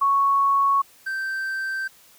sine / triangle tone pair in turn, 1108.7 / 1559.8 Hz, C#6 / G6, 0 / -9 cents, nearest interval tritone, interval 591 cents, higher second, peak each -16 / -23 dBFS, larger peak first, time 0.01-0.82 / 1.06-1.88 s, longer second, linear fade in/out 10 ms, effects white hiss -53 dBFS RMS until 2.18 s

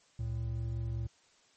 triangle tone pair together, 67.7 / 112.58 Hz, C#2 / A2, -40 / +40 cents, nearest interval major sixth, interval 880 cents, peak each -36 / -32 dBFS, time 0.19-1.07 s, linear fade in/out 5 ms, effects white hiss -66 dBFS RMS until 1.56 s + MP3 32 kbps

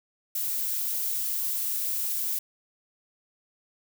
violet noise, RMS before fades -29 dBFS, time 0.35-2.39 s, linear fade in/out 5 ms, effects none

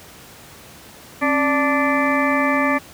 harmonic tone with a mistuned harmonic, 292.2 Hz, D4, 9 cents flat, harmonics 1 / 2 / 3 / 4 / 6 / 7 / 8, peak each -20 / -23 / -26 / -22 / -24 / -26 / -27 dBFS, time 1.21-2.79 s, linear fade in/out 20 ms, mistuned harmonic 1, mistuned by -130 cents, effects pink hiss -42 dBFS RMS until 2.93 s + high-pass 80 Hz 12 dB/octave

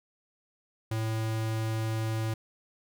square tone, 111 Hz, A2, 16 cents sharp, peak -29 dBFS, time 0.91-2.34 s, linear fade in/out 5 ms, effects none

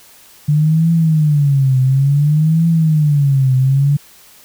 sine tone with vibrato, 146.83 Hz, D3, in tune, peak -9 dBFS, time 0.48-3.97 s, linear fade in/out 10 ms, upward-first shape triangle, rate 0.57 Hz, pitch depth 230 cents each way, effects white hiss -44 dBFS RMS until 4.44 s

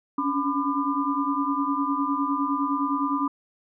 sine tone cluster, 276.8 / 286.6 / 1002 / 1199 Hz, C#4 / D4 / B5 / D6, -2 / -42 / +25 / +36 cents, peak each -28 dBFS, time 0.18-3.28 s, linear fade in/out 5 ms, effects none

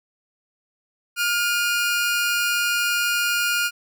sawtooth tone pair together, 1415 / 2444 Hz, F6 / D#7, +22 / -32 cents, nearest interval major sixth, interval 946 cents, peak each -17 / -23 dBFS, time 1.16-3.71 s, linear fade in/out 50 ms, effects none

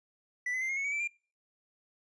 triangle tone with pitch steps, 1975.5 / 2030 / 2086 / 2143 / 2202 / 2263 / 2325 / 2389 Hz, B6 / B6 / C7 / C7 / C#7 / C#7 / D7 / D7, 0 / +47 / -6 / +41 / -12 / +35 / -18 / +29 cents, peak -29 dBFS, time 0.46-1.076 s, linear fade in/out 5 ms, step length 77 ms, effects noise-tail reverb RT60 0.4 s tail -25 dB re dry + resampled to 22050 Hz

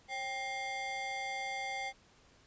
square ring-modulated tone, 664 Hz, E5, 12 cents sharp, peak -34 dBFS, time 0.08-1.93 s, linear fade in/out 50 ms, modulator 1450 Hz, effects pink hiss -64 dBFS RMS until 2.46 s + resampled to 16000 Hz

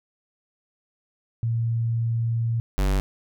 sine / square tone pair in turn, 115.4 / 48.18 Hz, A#2 / G1, -17 / -29 cents, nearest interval octave + minor third, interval 1512 cents, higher first, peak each -21 / -20 dBFS, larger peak second, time 1.43-2.6 / 2.78-3 s, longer first, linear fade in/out 0 ms, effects none

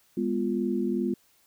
sine chord, F diminished, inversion first, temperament equal with one note detuned, 204.4 / 246.9 / 349.2 Hz, Ab3 / Cb4 / F4, -27 / 0 / 0 cents, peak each -29 dBFS, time 0.17-1.14 s, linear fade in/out 5 ms, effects white hiss -64 dBFS RMS until 1.46 s

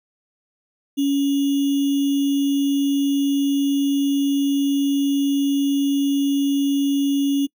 sine tone with sample-and-hold, 279.5 Hz, C#4, 14 cents sharp, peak -16 dBFS, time 0.97-7.47 s, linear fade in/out 20 ms, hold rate 3150 Hz, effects noise-tail reverb RT60 0.1 s tail -24 dB re dry

